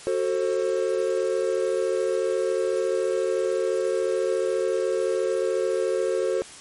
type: chord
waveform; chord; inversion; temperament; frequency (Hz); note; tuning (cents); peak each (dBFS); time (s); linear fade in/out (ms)
triangle; F# diminished; none; just; 370 / 444 / 532.8; F#4 / A4 / C5; 0 / +16 / +31; -24; 0.07-6.42; 0
effects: white hiss -43 dBFS RMS until 6.6 s + MP3 48 kbps